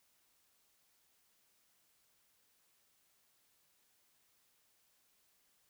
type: silence
effects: white hiss -74 dBFS RMS until 5.69 s